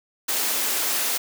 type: high-pass noise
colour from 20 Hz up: white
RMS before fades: -24 dBFS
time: 0.28-1.18 s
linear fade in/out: 10 ms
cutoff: 250 Hz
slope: 24 dB/octave
effects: none